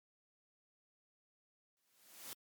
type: noise with exponential growth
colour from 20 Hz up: white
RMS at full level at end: -45 dBFS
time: 1.77-2.33 s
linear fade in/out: 0 ms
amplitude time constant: 120 ms
effects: high-pass 150 Hz 12 dB/octave + MP3 96 kbps